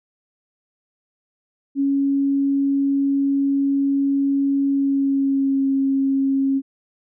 sine tone with pitch glide, 277.2 to 271.5 Hz, C#4 to C#4, 0 to -36 cents, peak -16 dBFS, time 1.75-6.62 s, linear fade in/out 50 ms, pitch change -36 cents, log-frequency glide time 4.68-5.67 s, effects none

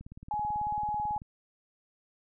click train, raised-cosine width 5 ms, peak -33 dBFS, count 23, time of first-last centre 0.01-1.219 s, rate 18.2 Hz
sine tone, 840 Hz, G#5, 19 cents sharp, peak -29 dBFS, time 0.31-1.18 s, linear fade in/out 2 ms
effects none

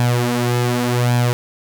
sawtooth tone with flanger, 121.7 Hz, B2, 25 cents flat, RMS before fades -17 dBFS, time 0-1.33 s, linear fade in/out 0 ms, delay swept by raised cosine 1.2 to 5.9 ms, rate 0.87 Hz, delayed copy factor +0.65, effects none

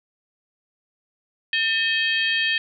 harmonic tone with a mistuned harmonic, 639 Hz, D#5, 46 cents sharp, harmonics 3 / 4 / 5 / 6 / 7, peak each -23 / -25 / -24 / -34 / -34 dBFS, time 1.53-2.58 s, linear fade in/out 2 ms, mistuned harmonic 3, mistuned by -110 cents, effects none

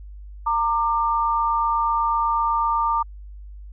sine tone pair together, 918 / 1190 Hz, A#5 / D6, -27 / +22 cents, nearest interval major third, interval 449 cents, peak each -21 dBFS, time 0.46-3.03 s, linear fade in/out 10 ms, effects added 50 Hz sine -36 dBFS peak until 3.72 s

